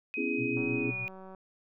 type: tone with pitch glide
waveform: sine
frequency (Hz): 2518 to 2452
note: D#7 to D#7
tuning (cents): +20 to -26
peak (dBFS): -33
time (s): 0.14-1.08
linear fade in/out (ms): 0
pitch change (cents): -46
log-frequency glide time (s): 0.73-0.94
type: chord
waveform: sine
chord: C# minor seventh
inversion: third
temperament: just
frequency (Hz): 249.5 / 277.2 / 332.6 / 415.8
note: B3 / C#4 / E4 / G#4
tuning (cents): +18 / 0 / +16 / +2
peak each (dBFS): -35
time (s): 0.17-0.91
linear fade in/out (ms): 10
type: tone with tremolo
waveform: sine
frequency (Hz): 122.9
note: B2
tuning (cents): -8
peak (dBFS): -33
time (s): 0.37-1.07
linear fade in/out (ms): 50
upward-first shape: triangle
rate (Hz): 6.2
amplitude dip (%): 85
type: click train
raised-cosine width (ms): 1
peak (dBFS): -35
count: 148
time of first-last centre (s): 0.57-1.348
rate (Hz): 189
effects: none